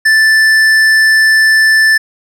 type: tone with tanh clipping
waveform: sine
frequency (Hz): 1760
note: A6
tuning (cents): 0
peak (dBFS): -7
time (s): 0.05-1.98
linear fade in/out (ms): 10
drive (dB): 12
effects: none